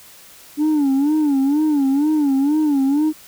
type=tone with vibrato; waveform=sine; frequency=288.6 Hz; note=D4; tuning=30 cents flat; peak=-11 dBFS; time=0.57-3.13 s; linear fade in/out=50 ms; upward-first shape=sine; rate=2.1 Hz; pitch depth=130 cents each way; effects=tanh soft clip ceiling -13 dBFS + white hiss -44 dBFS RMS until 3.27 s